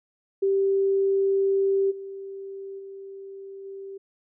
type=tone with level steps; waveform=sine; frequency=390.9 Hz; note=G4; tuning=5 cents flat; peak=-19 / -34 / -37 / -35 dBFS; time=0.42-3.98 s; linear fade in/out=10 ms; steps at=1.9 / 2.78 / 3.64 s; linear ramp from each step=20 ms; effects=none